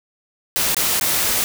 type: noise with dropouts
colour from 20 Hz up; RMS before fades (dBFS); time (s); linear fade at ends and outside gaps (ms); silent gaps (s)
white; -19; 0.56-1.44; 0; 0.746-0.767 / 0.997-1.011
effects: none